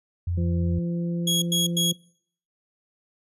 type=tone; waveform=sine; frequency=87.31 Hz; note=F2; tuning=in tune; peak=-23 dBFS; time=0.27-0.79 s; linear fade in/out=5 ms
type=harmonic tone; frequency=171.4 Hz; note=F3; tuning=32 cents flat; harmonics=1 / 2 / 3; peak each=-25 / -35 / -39 dBFS; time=0.37-1.93 s; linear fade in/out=10 ms
type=tone bursts; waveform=sawtooth; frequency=3322 Hz; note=G#7; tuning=in tune; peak=-18 dBFS; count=3; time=1.27-1.916 s; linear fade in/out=5 ms; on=150 ms; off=98 ms
effects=noise-tail reverb RT60 0.6 s tail -24 dB re dry + resampled to 32000 Hz